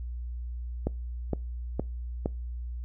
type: click train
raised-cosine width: 2 ms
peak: -14 dBFS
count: 4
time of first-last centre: 0.87-2.259 s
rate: 2.16 Hz
effects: noise-tail reverb RT60 0.3 s tail -25 dB re dry + added 60 Hz sine -33 dBFS peak until 2.84 s